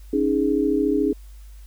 sine chord, C# suspended second, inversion none, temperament equal, 277.2 / 311.1 / 415.3 Hz, C#4 / D#4 / G#4, 0 / 0 / 0 cents, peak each -22 dBFS, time 0.13-1.13 s, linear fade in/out 5 ms, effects added 50 Hz sine -39 dBFS peak until 1.66 s + white hiss -57 dBFS RMS until 1.66 s

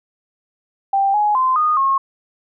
sine tone with pitch steps, 787 / 837 / 1035 / 1231 / 1083 Hz, G5 / G#5 / C6 / D#6 / C#6, +7 / +13 / -19 / -19 / -41 cents, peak -13 dBFS, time 0.93-1.98 s, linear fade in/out 5 ms, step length 210 ms, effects none

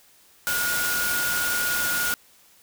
sine tone in noise, 1437 Hz, F6, 49 cents sharp, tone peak -25 dBFS, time 0.47-2.14 s, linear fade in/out 0 ms, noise white, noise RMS -27 dBFS, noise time 0.47-2.14 s, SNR -1 dB, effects white hiss -56 dBFS RMS until 2.62 s

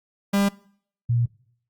45% pulse / sine tone pair in turn, 199.8 / 118.8 Hz, G3 / A#2, +33 / +33 cents, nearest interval major sixth, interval 900 cents, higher first, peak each -18 dBFS, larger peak neither, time 0.33-0.49 / 1.09-1.26 s, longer second, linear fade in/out 10 ms, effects noise-tail reverb RT60 0.6 s tail -22 dB re dry + Opus 48 kbps

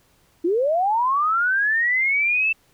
sine linear sweep, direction up, 317.7 to 2669 Hz, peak -17 dBFS, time 0.44-2.53 s, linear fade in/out 10 ms, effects pink hiss -60 dBFS RMS until 2.73 s

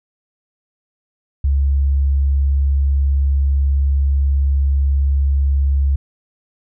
sine tone, 69.2 Hz, C#2, 2 cents flat, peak -12 dBFS, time 1.44-5.96 s, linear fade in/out 5 ms, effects none

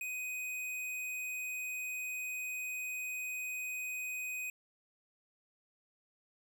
square tone, 2500 Hz, D#7, 8 cents sharp, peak -38 dBFS, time 0.01-4.5 s, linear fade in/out 2 ms, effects none

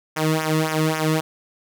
sawtooth tone with flanger, 157.1 Hz, D#3, 17 cents sharp, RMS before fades -21 dBFS, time 0.16-1.21 s, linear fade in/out 10 ms, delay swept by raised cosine 0.23 to 1.33 ms, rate 3.7 Hz, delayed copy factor -0.9, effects none

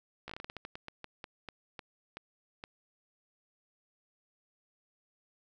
slowing click train, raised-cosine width 0.3 ms, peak -26 dBFS, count 18, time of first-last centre 0.28-2.639 s, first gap 15 ms, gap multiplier 1.24, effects none

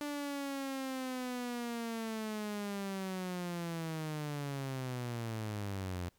sawtooth linear sweep, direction down, 293.7 to 86.3 Hz, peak -33 dBFS, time 0.01-6.09 s, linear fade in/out 0 ms, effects pink hiss -72 dBFS RMS until 6.18 s

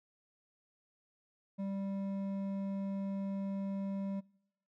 sine tone with hard clipping, 196 Hz, G3, in tune, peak -37 dBFS, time 1.58-4.21 s, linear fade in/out 20 ms, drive 8 dB, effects noise-tail reverb RT60 0.8 s tail -25 dB re dry

